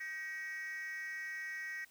sine tone with frequency modulation, 1900 Hz, A#6, 33 cents sharp, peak -37 dBFS, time 0-1.85 s, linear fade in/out 10 ms, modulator 334 Hz, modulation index 0.66, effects tanh soft clip ceiling -39 dBFS + white hiss -65 dBFS RMS until 1.9 s

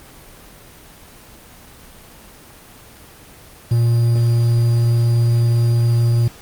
triangle tone with quantisation, 117.5 Hz, A#2, 14 cents sharp, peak -10 dBFS, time 3.71-6.28 s, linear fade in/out 5 ms, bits 6, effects pink hiss -42 dBFS RMS until 6.41 s + Opus 24 kbps

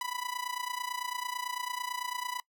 sawtooth tone with amplitude modulation, 990 Hz, B5, 4 cents sharp, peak -27 dBFS, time 0.01-2.4 s, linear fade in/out 2 ms, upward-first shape sine, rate 29 Hz, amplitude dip 85%, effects noise-tail reverb RT60 0.1 s tail -23 dB re dry

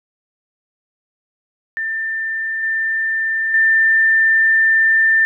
sine tone with level steps, 1789 Hz, A6, 28 cents sharp, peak -19 / -16 / -10 dBFS, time 1.77-5.25 s, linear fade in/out 0 ms, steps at 2.63 / 3.54 s, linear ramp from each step 2 ms, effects none

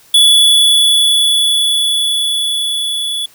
square tone with level ramp, 3426 Hz, A7, 47 cents flat, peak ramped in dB -5 to -17 dBFS, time 0.14-3.26 s, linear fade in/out 5 ms, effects white hiss -46 dBFS RMS until 3.34 s

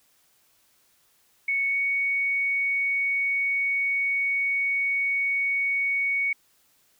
sine tone with pitch glide, 2217 to 2230 Hz, C#7 to C#7, 0 to +10 cents, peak -22 dBFS, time 1.48-6.33 s, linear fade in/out 5 ms, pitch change +10 cents, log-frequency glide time 1.68-1.76 s, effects white hiss -64 dBFS RMS until 6.99 s

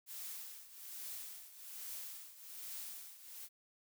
blue noise with tremolo, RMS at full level -45 dBFS, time 0.06-3.49 s, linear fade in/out 50 ms, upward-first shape triangle, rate 1.2 Hz, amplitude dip 80%, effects none

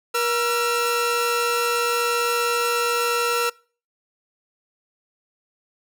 sawtooth tone pair together, 476.5 / 1348.6 Hz, A#4 / E6, +38 / +39 cents, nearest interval octave + tritone, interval 1801 cents, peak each -19 dBFS, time 0.14-3.5 s, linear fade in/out 10 ms, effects noise-tail reverb RT60 0.4 s tail -24 dB re dry

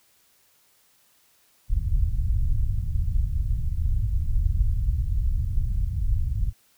pink low-pass noise, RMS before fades -23 dBFS, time 1.68-6.53 s, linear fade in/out 50 ms, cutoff 100 Hz, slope 24 dB/octave, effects white hiss -62 dBFS RMS until 6.77 s

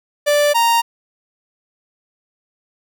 45% pulse tone pair in turn, 586 / 930.2 Hz, D5 / A#5, -4 / -4 cents, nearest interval minor sixth, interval 800 cents, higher second, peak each -12 dBFS, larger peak neither, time 0.26-0.54 / 0.54-0.82 s, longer neither, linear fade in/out 20 ms, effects none

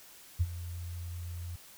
sine tone with ADSR envelope, 86.4 Hz, F2, 18 cents flat, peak -22 dBFS, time 0.39-1.56 s, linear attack 21 ms, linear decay 44 ms, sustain -15 dB, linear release 5 ms, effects white hiss -54 dBFS RMS until 1.77 s

